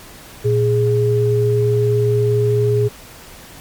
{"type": "tone pair together", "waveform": "sine", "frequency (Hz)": [116.54, 415.3], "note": ["A#2", "G#4"], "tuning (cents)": [0, 0], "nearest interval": "octave + minor seventh", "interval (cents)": 2200, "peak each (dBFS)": -15, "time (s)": [0.44, 2.89], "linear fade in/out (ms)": 20, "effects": ["pink hiss -39 dBFS RMS until 3.6 s", "MP3 96 kbps"]}